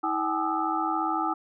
sine tone cluster, 323 / 769 / 847 / 1210 / 1304 Hz, E4 / G5 / G#5 / D#6 / E6, -35 / -33 / +34 / -49 / -19 cents, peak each -31 dBFS, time 0.03-1.34 s, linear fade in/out 10 ms, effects none

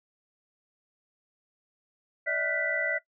sine tone cluster, 587 / 647 / 1437 / 1522 / 1978 Hz, D5 / E5 / F6 / F#6 / B6, -1 / -32 / +49 / +48 / +2 cents, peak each -35 / -34 / -36 / -35 / -29 dBFS, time 2.26-2.99 s, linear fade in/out 20 ms, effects noise-tail reverb RT60 0.1 s tail -18 dB re dry

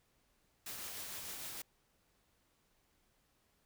white noise with tremolo, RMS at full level -44 dBFS, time 0.66-1.62 s, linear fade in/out 5 ms, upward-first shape triangle, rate 6.6 Hz, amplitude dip 30%, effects pink hiss -75 dBFS RMS until 3.65 s

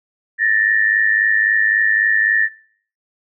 sine tone pair together, 1764 / 1867.7 Hz, A6 / A#6, +4 / +3 cents, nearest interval minor second, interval 99 cents, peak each -15 / -17 dBFS, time 0.38-2.49 s, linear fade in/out 50 ms, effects noise-tail reverb RT60 0.5 s tail -17 dB re dry

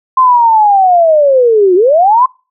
sine linear two-way sweep, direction down then up, 1050 to 349.2 to 1050 Hz, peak -4 dBFS, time 0.17-2.26 s, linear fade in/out 5 ms, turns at 1.75 s, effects noise-tail reverb RT60 0.3 s tail -23 dB re dry

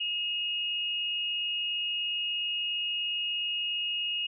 sine tone pair together, 2592 / 2865 Hz, E7 / F7, -30 / +44 cents, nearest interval major second, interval 174 cents, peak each -38 / -29 dBFS, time 0-4.27 s, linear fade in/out 10 ms, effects none

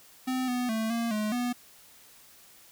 square tone with pitch steps, 257 / 247.7 / 221.6 / 232.2 / 212.7 / 244.6 Hz, C4 / B3 / A3 / A#3 / G#3 / B3, -31 / +5 / +13 / -7 / +42 / -16 cents, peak -28 dBFS, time 0.27-1.53 s, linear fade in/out 10 ms, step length 210 ms, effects white hiss -55 dBFS RMS until 2.71 s

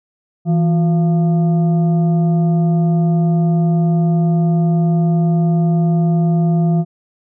sine tone with frequency modulation, 165 Hz, E3, 2 cents sharp, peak -11 dBFS, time 0.45-6.85 s, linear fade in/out 50 ms, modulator 524 Hz, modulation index 0.39, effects none

